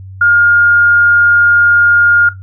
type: tone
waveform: sine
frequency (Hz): 1417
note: F6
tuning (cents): +25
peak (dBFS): -5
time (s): 0.21-2.29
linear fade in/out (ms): 5
effects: noise-tail reverb RT60 0.2 s tail -17 dB re dry + added 95 Hz sine -27 dBFS peak until 2.42 s